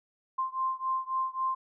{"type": "beating tone pair", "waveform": "sine", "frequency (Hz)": [1046.5, 1050.2], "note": ["C6", "C6"], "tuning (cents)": [0, 6], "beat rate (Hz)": 3.7, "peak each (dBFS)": [-31, -32], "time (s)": [0.38, 1.55], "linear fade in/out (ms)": 10, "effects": []}